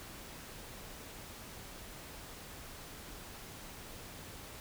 silence, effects pink hiss -49 dBFS RMS until 4.6 s

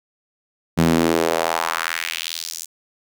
sawtooth tone with high-pass filter sweep, 82.41 Hz, E2, in tune, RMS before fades -21 dBFS, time 0.77-2.66 s, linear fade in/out 20 ms, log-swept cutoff 170 to 7200 Hz, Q 2, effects none

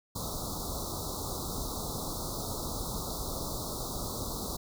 pink band-stop noise, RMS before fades -36 dBFS, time 0.15-4.57 s, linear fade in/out 10 ms, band 1300 to 3700 Hz, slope 96 dB/octave, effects none

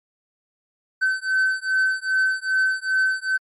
triangle beating tone pair, 1530 / 1532.5 Hz, G6 / G6, -42 / -40 cents, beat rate 2.5 Hz, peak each -20 dBFS, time 1.01-3.38 s, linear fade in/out 20 ms, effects MP3 48 kbps

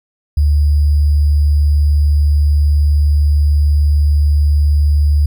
sine tone with sample-and-hold, 73.42 Hz, D2, in tune, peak -8 dBFS, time 0.37-5.26 s, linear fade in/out 5 ms, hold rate 4900 Hz, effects none

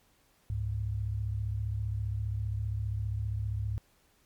sine tone pair together, 69.21 / 104.3 Hz, C#2 / G#2, -2 / +8 cents, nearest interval perfect fifth, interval 710 cents, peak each -35 / -31 dBFS, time 0.5-3.78 s, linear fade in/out 0 ms, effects pink hiss -67 dBFS RMS until 4.25 s + MP3 96 kbps

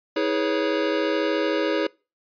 square chord, C# minor seventh, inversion first, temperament equal with one note detuned, 321.9 / 415.3 / 493.9 / 554.4 Hz, E4 / G#4 / B4 / C#5, -41 / 0 / 0 / 0 cents, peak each -26 / -27 / -30 / -27 dBFS, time 0.16-1.87 s, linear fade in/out 5 ms, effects noise-tail reverb RT60 0.3 s tail -24 dB re dry + resampled to 11025 Hz

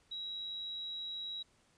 sine tone, 3867 Hz, B7, 37 cents flat, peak -39 dBFS, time 0.11-1.43 s, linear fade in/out 10 ms, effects pink hiss -70 dBFS RMS until 1.77 s + resampled to 22050 Hz

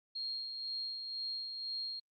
sine tone with tremolo, 4240 Hz, C8, 22 cents sharp, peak -36 dBFS, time 0.15-2 s, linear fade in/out 10 ms, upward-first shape sine, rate 2 Hz, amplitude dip 40%, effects Opus 48 kbps

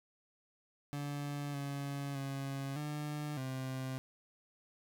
30% pulse tone with pitch steps, 144 / 140.7 / 137.1 / 149.1 / 131.1 Hz, D3 / C#3 / C#3 / D3 / C3, -34 / +26 / -19 / +27 / +4 cents, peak -35 dBFS, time 0.93-3.98 s, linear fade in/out 0 ms, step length 610 ms, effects none

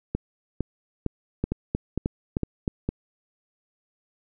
two click trains, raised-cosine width 3 ms, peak -12 / -11 dBFS, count 7 / 5, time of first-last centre 0.15-2.89 / 1.44-2.678 s, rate 2.19 / 3.23 Hz, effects none

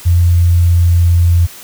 sine tone with pitch glide, 86.6 to 86.1 Hz, F2 to F2, -14 to -24 cents, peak -6 dBFS, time 0.05-1.47 s, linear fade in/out 20 ms, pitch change -10 cents, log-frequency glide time 0.32-0.85 s, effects white hiss -34 dBFS RMS until 1.63 s

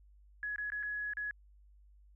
sine tone with dropouts, 1683 Hz, G#6, 23 cents sharp, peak -35 dBFS, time 0.43-1.31 s, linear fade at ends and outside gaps 1 ms, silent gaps 0.56-0.582 / 0.702-0.72 / 0.828-0.832 / 1.135-1.17 s, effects added 50 Hz sine -58 dBFS peak until 2.15 s

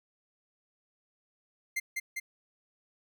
45% pulse tone with echo, 2093 Hz, C7, in tune, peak -29 dBFS, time 1.76-1.8 s, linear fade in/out 10 ms, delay 200 ms, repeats 2, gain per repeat -2 dB, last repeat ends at 2.2 s, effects none

